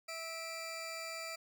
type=tone pair together; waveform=20% pulse; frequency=653.6 / 2355 Hz; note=E5 / D7; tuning=-15 / +4 cents; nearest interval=octave + minor seventh; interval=2219 cents; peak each=-39 / -39 dBFS; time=0.08-1.36 s; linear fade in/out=10 ms; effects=none